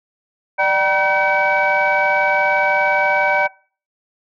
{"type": "tone cluster", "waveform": "sine", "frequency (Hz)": [595, 769, 957, 1531, 2276], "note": ["D5", "G5", "A#5", "G6", "C#7"], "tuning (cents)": [22, -33, 45, -41, 45], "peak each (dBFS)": -19, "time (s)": [0.58, 3.48], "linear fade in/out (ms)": 20, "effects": ["noise-tail reverb RT60 0.4 s tail -21 dB re dry", "tanh soft clip ceiling -6 dBFS"]}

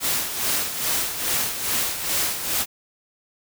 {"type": "noise with tremolo", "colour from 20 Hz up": "white", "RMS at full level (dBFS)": -22, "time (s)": [0, 2.66], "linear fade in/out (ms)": 50, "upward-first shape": "sine", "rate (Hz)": 2.4, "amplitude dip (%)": 60, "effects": []}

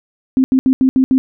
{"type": "tone bursts at uneven times", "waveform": "sine", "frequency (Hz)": 261.6, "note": "C4", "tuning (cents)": 0, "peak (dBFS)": -8, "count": 6, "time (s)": [[0.37, 0.44], [0.52, 0.59], [0.66, 0.73], [0.81, 0.89], [0.96, 1.04], [1.11, 1.18]], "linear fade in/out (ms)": 0, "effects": []}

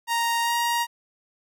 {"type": "tone with pitch glide", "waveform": "sawtooth", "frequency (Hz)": [932.3, 942.6], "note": ["A#5", "A#5"], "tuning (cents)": [0, 19], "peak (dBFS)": -18, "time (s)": [0.07, 0.87], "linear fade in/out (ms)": 50, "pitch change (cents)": 19, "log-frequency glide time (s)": [0.42, 0.53], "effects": []}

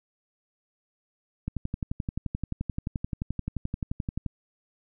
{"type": "click train", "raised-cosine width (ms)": 5, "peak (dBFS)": -17, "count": 33, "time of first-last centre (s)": [1.48, 4.263], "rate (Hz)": 11.5, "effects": []}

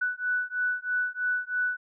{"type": "beating tone pair", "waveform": "sine", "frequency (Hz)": [1484, 1487.1], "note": ["F#6", "F#6"], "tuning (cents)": [5, 8], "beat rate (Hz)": 3.1, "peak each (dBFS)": -29, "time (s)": [0.01, 1.77], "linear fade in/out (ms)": 10, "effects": []}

